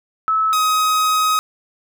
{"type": "tone pair in turn", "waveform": ["sine", "45% pulse"], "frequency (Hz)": [1300, 1262.3], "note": ["E6", "D#6"], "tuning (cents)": [-24, 25], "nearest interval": "minor second", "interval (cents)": 51, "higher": "first", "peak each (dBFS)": -14, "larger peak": "neither", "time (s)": [[0.28, 0.53], [0.53, 1.39]], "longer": "second", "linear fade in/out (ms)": 0, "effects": []}